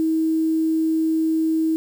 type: tone with quantisation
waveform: sine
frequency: 320 Hz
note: D#4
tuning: 49 cents sharp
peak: -17 dBFS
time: 0-1.76 s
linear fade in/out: 0 ms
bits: 7
effects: none